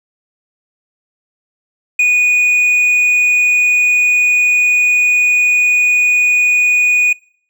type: tone with hard clipping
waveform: sine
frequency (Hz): 2467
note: D#7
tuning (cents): -15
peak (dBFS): -9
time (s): 1.99-7.13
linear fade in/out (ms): 5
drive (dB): 3
effects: noise-tail reverb RT60 0.6 s tail -26 dB re dry